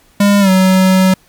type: tone with pitch glide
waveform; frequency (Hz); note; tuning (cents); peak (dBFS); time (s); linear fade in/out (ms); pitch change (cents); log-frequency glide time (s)
square; 202.3 to 187.67; G#3 to F#3; -45 to +25; -7; 0.2-1.14; 5; -130; 0.4-0.5
effects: pink hiss -50 dBFS RMS until 1.28 s + MP3 96 kbps